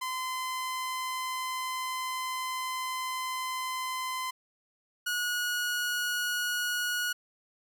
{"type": "tone pair in turn", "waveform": "sawtooth", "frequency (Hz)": [1028, 1453.8], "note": ["C6", "F#6"], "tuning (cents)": [-31, -31], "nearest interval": "tritone", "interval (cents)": 600, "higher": "second", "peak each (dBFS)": [-28, -25], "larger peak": "second", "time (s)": [[0.01, 4.31], [5.06, 7.13]], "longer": "first", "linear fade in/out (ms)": 10, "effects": []}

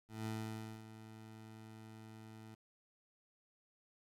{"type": "tone with ADSR envelope", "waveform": "20% pulse", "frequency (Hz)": 110.2, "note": "A2", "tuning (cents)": 3, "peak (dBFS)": -34, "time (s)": [0.08, 2.55], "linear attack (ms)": 180, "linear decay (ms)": 580, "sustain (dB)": -14, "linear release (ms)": 9, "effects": ["resampled to 32000 Hz", "11-bit"]}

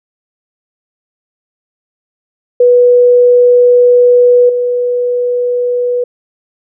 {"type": "tone with level steps", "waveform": "sine", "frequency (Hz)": 490, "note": "B4", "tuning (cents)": -14, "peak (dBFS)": [-3, -10], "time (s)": [2.6, 6.04], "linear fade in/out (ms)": 5, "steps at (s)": 4.49, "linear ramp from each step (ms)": 5, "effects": []}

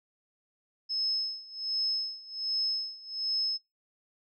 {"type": "tone with tremolo", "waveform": "sine", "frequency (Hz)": 5190, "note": "E8", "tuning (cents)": -28, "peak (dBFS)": -26, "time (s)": [0.89, 3.58], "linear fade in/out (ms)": 20, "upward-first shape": "sine", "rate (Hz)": 1.3, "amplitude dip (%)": 90, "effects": ["noise-tail reverb RT60 0.2 s tail -21 dB re dry"]}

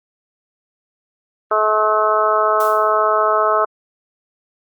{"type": "harmonic tone", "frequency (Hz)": 214.7, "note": "A3", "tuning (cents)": -42, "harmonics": [2, 3, 4, 5, 6, 7], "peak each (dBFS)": [-21, -18, -25, -19, -17, -29], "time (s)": [1.51, 3.65], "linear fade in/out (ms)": 5}
{"type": "noise with exponential decay", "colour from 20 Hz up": "blue", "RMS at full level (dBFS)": -28, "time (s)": [2.6, 2.98], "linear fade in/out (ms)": 5, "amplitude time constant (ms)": 82}
{"effects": ["Opus 24 kbps"]}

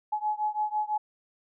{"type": "beating tone pair", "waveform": "sine", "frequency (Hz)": [846, 852], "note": ["G#5", "G#5"], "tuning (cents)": [32, 44], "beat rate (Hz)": 6, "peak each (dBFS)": [-29, -30], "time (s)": [0.12, 0.98], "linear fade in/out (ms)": 10, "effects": []}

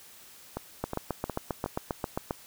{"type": "two click trains", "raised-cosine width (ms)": 1, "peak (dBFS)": [-15, -18], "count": [12, 4], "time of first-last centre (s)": [[0.84, 2.309], [0.57, 1.661]], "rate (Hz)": [7.49, 2.75], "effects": ["white hiss -52 dBFS RMS until 2.46 s"]}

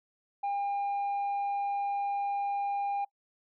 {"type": "tone", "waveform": "sine", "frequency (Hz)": 804, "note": "G5", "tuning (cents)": 44, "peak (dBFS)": -26, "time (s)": [0.43, 3.05], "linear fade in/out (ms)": 10, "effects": ["noise-tail reverb RT60 0.1 s tail -25 dB re dry", "tanh soft clip ceiling -28 dBFS"]}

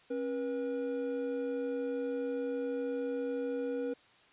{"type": "tone pair together", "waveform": "triangle", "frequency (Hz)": [271.4, 483.6], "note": ["C#4", "B4"], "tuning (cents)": [-36, -36], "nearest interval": "minor seventh", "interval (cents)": 1000, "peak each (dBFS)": [-35, -32], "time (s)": [0.1, 3.94], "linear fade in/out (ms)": 10, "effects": ["white hiss -62 dBFS RMS until 4.32 s", "resampled to 8000 Hz"]}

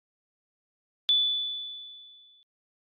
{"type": "tone with exponential decay", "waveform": "sine", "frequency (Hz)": 3475, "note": "A7", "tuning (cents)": -22, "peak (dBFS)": -18, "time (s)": [1.09, 2.43], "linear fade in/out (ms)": 0, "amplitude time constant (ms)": 290, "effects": ["AAC 32 kbps"]}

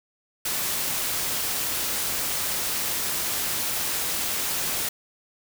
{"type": "noise", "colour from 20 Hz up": "white", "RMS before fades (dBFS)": -27, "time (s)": [0.45, 4.89], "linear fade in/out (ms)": 5, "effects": []}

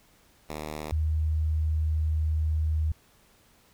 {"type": "tone pair in turn", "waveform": ["5% pulse", "sine"], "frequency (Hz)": [76.4, 78.05], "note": ["D#2", "D#2"], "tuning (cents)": [-31, 6], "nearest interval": "unison", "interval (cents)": 37, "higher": "second", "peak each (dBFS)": [-23, -23], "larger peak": "neither", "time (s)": [[0.49, 0.92], [0.92, 2.92]], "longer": "second", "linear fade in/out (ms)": 5, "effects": ["pink hiss -61 dBFS RMS until 3.73 s"]}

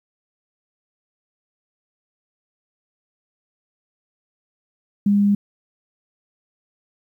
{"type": "tone", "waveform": "sine", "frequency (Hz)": 202.8, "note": "G#3", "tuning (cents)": -41, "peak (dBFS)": -13, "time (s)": [5.06, 5.35], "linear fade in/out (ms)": 5, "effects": ["9-bit"]}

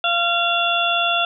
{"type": "harmonic tone", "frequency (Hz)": 689, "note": "F5", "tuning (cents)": -24, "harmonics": [1, 2, 4, 5], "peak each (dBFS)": [-22, -22, -22, -22], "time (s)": [0.04, 1.25], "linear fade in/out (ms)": 2, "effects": []}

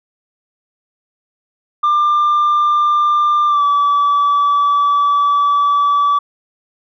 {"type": "tone with pitch glide", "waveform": "sine", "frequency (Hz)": [1193, 1151], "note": ["D6", "D6"], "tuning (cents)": [27, -35], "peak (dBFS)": -8, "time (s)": [1.83, 6.19], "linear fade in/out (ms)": 10, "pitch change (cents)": -62, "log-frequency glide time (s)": [3.47, 3.63], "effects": ["tanh soft clip ceiling -9 dBFS"]}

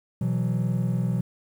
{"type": "chord", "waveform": "triangle", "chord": "B suspended fourth", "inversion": "none", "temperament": "equal", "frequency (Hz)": [123.47, 164.81, 185], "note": ["B2", "E3", "F#3"], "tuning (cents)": [0, 0, 0], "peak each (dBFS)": [-23, -25, -25], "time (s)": [0.21, 1.21], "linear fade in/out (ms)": 5, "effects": ["tanh soft clip ceiling -14 dBFS", "9-bit"]}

